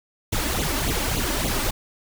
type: noise with flanger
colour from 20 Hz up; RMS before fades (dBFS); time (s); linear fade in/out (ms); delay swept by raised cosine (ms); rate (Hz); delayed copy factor
pink; -24; 0.32-1.71; 10; 0.28 to 3.48; 3.5; +0.85
effects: none